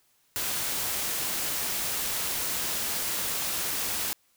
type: noise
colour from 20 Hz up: white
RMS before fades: -30 dBFS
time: 0.36-4.13 s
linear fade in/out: 0 ms
effects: white hiss -67 dBFS RMS until 4.36 s